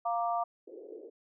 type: chord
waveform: sine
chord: Bb major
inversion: second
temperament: equal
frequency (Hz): 698.5 / 932.3 / 1174.7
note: F5 / Bb5 / D6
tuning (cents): 0 / 0 / 0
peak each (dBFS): -30 / -36 / -35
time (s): 0.05-0.44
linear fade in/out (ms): 10
type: band-pass noise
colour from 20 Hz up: white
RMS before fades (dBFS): -47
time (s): 0.67-1.1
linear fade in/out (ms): 10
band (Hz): 340 to 480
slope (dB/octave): 48
effects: none